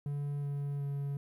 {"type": "tone with pitch steps", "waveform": "triangle", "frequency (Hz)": [143.6, 142.28, 140.97], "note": ["D3", "C#3", "C#3"], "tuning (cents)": [-39, 45, 29], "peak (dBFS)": -31, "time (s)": [0.06, 1.17], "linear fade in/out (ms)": 2, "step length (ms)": 370, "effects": ["12-bit"]}